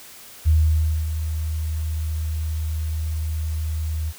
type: tone with ADSR envelope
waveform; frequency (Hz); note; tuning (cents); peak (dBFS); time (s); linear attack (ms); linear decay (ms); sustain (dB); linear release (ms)
sine; 78.4; D#2; +14; -12; 0.45-4.13; 28; 580; -10; 44
effects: white hiss -43 dBFS RMS until 4.18 s